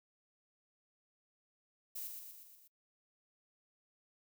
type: noise with echo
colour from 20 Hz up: violet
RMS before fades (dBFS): -43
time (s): 1.95-2.08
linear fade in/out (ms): 10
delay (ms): 120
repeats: 5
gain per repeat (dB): -4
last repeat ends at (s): 2.68
effects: noise-tail reverb RT60 0.1 s tail -25 dB re dry